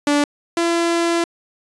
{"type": "tone pair in turn", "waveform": "sawtooth", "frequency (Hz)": [290.4, 338.5], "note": ["D4", "E4"], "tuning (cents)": [-19, 46], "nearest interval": "minor third", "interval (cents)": 265, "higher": "second", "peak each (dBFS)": [-10, -12], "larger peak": "first", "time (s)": [[0.07, 0.24], [0.57, 1.24]], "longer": "second", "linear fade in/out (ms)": 2, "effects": ["resampled to 22050 Hz"]}